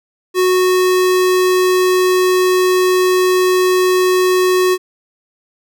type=tone; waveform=square; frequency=367.8 Hz; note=F#4; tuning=10 cents flat; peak=-11 dBFS; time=0.34-4.78 s; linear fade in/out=50 ms; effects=none